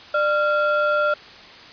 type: ring-modulated tone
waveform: triangle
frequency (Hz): 990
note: B5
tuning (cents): +4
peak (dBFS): -12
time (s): 0.14-1.14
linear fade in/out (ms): 5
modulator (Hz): 393
effects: white hiss -42 dBFS RMS until 1.72 s + resampled to 11025 Hz